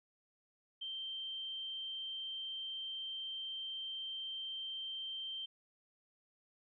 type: tone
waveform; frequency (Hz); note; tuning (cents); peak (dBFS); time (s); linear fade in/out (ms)
sine; 3136; G7; 0; -40; 0.81-5.46; 10
effects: none